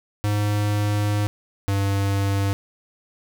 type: tone pair in turn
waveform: square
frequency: 103.83 / 98.97 Hz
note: G#2 / G2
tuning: 0 / +17 cents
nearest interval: minor second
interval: 83 cents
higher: first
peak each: -20 dBFS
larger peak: neither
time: 0.24-1.27 / 1.68-2.53 s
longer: first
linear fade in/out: 0 ms
effects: none